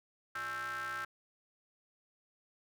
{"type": "ring-modulated tone", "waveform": "square", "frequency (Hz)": 123.47, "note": "B2", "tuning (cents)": 0, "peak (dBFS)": -35, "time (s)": [0.35, 1.05], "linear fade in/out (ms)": 5, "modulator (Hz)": 1450, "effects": []}